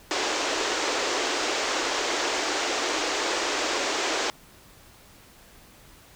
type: band-pass noise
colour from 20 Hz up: pink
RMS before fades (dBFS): -27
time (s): 0.11-4.3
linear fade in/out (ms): 0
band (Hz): 300 to 7300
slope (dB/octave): 48
effects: pink hiss -52 dBFS RMS until 6.15 s